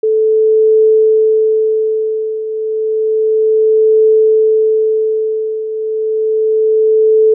sine tone with tremolo, 437.1 Hz, A4, 11 cents flat, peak -5 dBFS, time 0.03-7.34 s, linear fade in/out 5 ms, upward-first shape triangle, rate 0.31 Hz, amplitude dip 75%, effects none

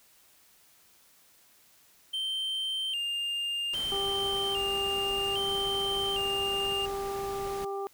triangle tone with vibrato, 2960 Hz, F#7, in tune, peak -28 dBFS, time 2.13-6.86 s, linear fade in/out 10 ms, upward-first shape square, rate 0.62 Hz, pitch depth 92 cents each way
pink noise, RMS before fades -43 dBFS, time 3.73-7.65 s, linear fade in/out 5 ms
harmonic tone, 395.4 Hz, G4, 15 cents sharp, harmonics 1 / 2 / 3, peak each -33 / -37 / -41 dBFS, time 3.92-7.87 s, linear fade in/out 0 ms
effects white hiss -61 dBFS RMS until 7.93 s

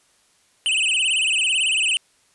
square tone with vibrato, 2794 Hz, F7, in tune, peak -18 dBFS, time 0.66-1.97 s, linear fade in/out 0 ms, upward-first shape sine, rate 18 Hz, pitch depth 180 cents each way, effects white hiss -60 dBFS RMS until 2.34 s + resampled to 24000 Hz

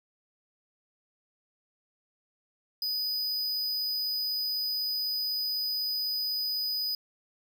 square tone, 4978 Hz, D#8, in tune, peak -29 dBFS, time 2.82-6.95 s, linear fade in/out 2 ms, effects none

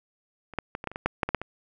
clicks, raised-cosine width 0.5 ms, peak -28 / -11 / -16 / -21 / -15 / -26 / -18 / -8 / -8 / -13 / -7 / -19 dBFS, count 12, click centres 0.537 / 0.587 / 0.751 / 0.841 / 0.873 / 0.916 / 0.959 / 1.06 / 1.232 / 1.29 / 1.347 / 1.416 s, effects none

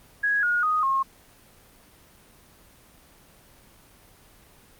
sine tone with pitch steps, 1661.2 / 1437.8 / 1244.5 / 1077.2 Hz, G#6 / F6 / D#6 / C#6, 0 / +50 / 0 / -50 cents, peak -20 dBFS, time 0.23-1.03 s, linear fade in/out 10 ms, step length 200 ms, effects pink hiss -54 dBFS RMS until 4.79 s + Opus 24 kbps

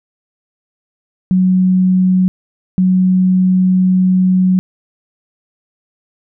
sine tone bursts at uneven times, 185 Hz, F#3, in tune, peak -8 dBFS, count 2, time 1.31-2.28 / 2.78-4.59 s, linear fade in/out 0 ms, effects none

